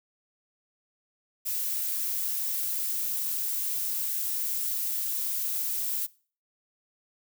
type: noise with high-pass filter sweep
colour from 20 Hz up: violet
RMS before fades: -30 dBFS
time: 1.45-6.07 s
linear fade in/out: 20 ms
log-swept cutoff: 1400 to 230 Hz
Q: 1.1
effects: noise-tail reverb RT60 0.4 s tail -21 dB re dry